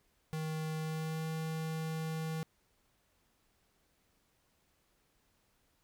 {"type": "tone with pitch glide", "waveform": "square", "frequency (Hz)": [157.5, 159.61], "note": ["D#3", "D#3"], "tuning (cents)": [21, 44], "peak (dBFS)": -36, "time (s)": [0.33, 2.43], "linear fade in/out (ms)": 0, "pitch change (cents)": 23, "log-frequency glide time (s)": [0.8, 1.27], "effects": ["pink hiss -74 dBFS RMS until 5.83 s"]}